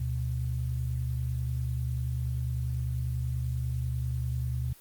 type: tone pair together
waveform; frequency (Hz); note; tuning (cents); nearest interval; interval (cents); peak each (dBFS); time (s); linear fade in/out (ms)
sine; 73.51 / 123.7; D2 / B2; +2 / +3; major sixth; 901; -32 / -30; 0-4.73; 5
effects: white hiss -55 dBFS RMS until 4.8 s + Opus 24 kbps